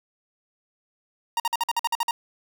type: tone bursts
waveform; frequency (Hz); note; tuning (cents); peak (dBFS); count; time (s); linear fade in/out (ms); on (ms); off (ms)
45% pulse; 934; A#5; +3; -21; 10; 1.37-2.11; 2; 29; 50
effects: none